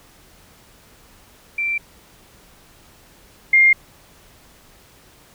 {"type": "tone pair in turn", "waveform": "sine", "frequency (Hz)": [2349, 2117], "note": ["D7", "C7"], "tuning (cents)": [0, 20], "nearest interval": "major second", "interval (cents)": 180, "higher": "first", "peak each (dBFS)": [-19, -9], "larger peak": "second", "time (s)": [[1.58, 1.78], [3.53, 3.73]], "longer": "neither", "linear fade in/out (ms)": 5, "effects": ["pink hiss -50 dBFS RMS until 5.34 s"]}